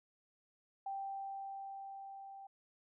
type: tone with level ramp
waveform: sine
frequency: 784 Hz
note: G5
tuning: in tune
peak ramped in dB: -38 to -49 dBFS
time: 0.86-2.47 s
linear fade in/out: 5 ms
effects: none